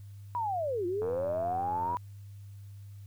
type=linear two-way sweep; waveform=sine; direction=down then up; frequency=987.8 to 340.2 to 987.8 Hz; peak=-29 dBFS; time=0.35-1.97 s; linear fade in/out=0 ms; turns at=0.86 s
type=click train; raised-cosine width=1 ms; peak=-27 dBFS; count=83; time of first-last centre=1.02-1.947 s; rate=88.5 Hz
effects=added 100 Hz sine -44 dBFS peak until 3.06 s + white hiss -67 dBFS RMS until 3.06 s